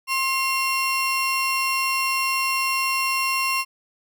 35% pulse tone pair together, 1062 / 2742 Hz, C6 / F7, +25 / -32 cents, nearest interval octave + major third, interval 1643 cents, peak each -22 dBFS, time 0.07-3.65 s, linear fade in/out 50 ms, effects none

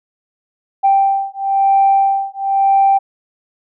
sine beating tone pair, 784 / 785 Hz, G5 / G5, 0 / +2 cents, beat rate 1 Hz, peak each -13 dBFS, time 0.83-2.99 s, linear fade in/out 20 ms, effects tanh soft clip ceiling -3 dBFS

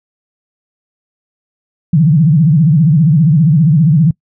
sine tone with vibrato, 155.56 Hz, D#3, in tune, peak -5 dBFS, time 1.93-4.11 s, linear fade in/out 5 ms, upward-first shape sine, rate 15 Hz, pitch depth 210 cents each way, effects noise-tail reverb RT60 0.1 s tail -24 dB re dry

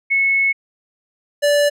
sine / square tone pair in turn, 2196 / 581.6 Hz, C#7 / D5, -17 / -17 cents, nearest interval octave + major seventh, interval 2300 cents, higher first, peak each -13 dBFS, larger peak neither, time 0.1-0.53 / 1.42-1.7 s, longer first, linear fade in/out 20 ms, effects low-pass 12000 Hz 12 dB/octave

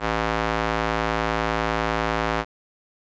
square tone with band-pass filter, 55 Hz, A1, in tune, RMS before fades -24 dBFS, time 0-2.45 s, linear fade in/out 50 ms, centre 1200 Hz, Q 0.75, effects resampled to 16000 Hz

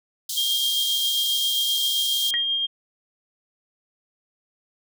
pink high-pass noise, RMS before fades -29 dBFS, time 0.29-2.31 s, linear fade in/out 5 ms, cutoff 3200 Hz, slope 96 dB/octave
sine tone with tremolo, 3215 Hz, G7, 43 cents sharp, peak -20 dBFS, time 0.36-2.67 s, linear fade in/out 20 ms, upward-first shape sine, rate 7.5 Hz, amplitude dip 25%
sine tone with exponential decay, 1900 Hz, A#6, 33 cents sharp, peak -20 dBFS, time 2.34-2.45 s, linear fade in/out 0 ms, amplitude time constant 23 ms
effects none

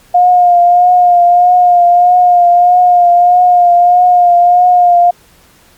sine tone with vibrato, 710 Hz, F5, 28 cents sharp, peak -3 dBFS, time 0.14-5.11 s, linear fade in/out 10 ms, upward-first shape triangle, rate 1.6 Hz, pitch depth 32 cents each way, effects pink hiss -45 dBFS RMS until 5.77 s + MP3 96 kbps

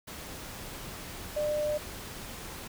sine tone in noise, 599 Hz, D5, 34 cents sharp, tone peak -27 dBFS, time 1.36-1.78 s, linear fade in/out 10 ms, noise pink, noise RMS -42 dBFS, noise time 0.07-2.68 s, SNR +12 dB, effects none

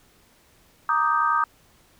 sine chord, Eb major seventh, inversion second, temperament equal, 932.3 / 1174.7 / 1244.5 / 1568 Hz, Bb5 / D6 / Eb6 / G6, 0 / 0 / 0 / 0 cents, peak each -26 / -26 / -21 / -27 dBFS, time 0.89-1.44 s, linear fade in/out 2 ms, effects pink hiss -58 dBFS RMS until 1.99 s

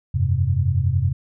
sine chord, F suspended second, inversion none, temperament just, 87.31 / 98.22 / 130.96 Hz, F2 / G2 / C3, 0 / +4 / +2 cents, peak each -21 dBFS, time 0.14-1.13 s, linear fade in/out 10 ms, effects none

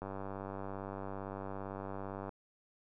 click train, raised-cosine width 1 ms, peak -28 dBFS, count 223, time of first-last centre 0.02-2.292 s, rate 97.7 Hz, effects none

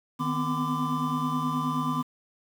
triangle tone cluster, 155.1 / 247.8 / 257.2 / 1016 / 1178 Hz, D#3 / B3 / C4 / B5 / D6, -5 / +6 / -30 / +49 / +5 cents, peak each -30 dBFS, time 0.19-2.03 s, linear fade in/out 20 ms, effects 8-bit

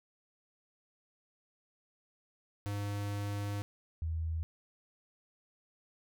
square / sine tone pair in turn, 101.9 / 80.88 Hz, G#2 / E2, -32 / -32 cents, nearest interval major third, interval 400 cents, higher first, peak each -35 / -32 dBFS, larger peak second, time 2.66-3.62 / 4.02-4.43 s, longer first, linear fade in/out 0 ms, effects none

